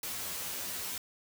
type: noise with comb filter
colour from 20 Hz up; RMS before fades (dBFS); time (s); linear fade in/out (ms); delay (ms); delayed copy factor
white; -38; 0.03-0.98; 2; 11; +0.8
effects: none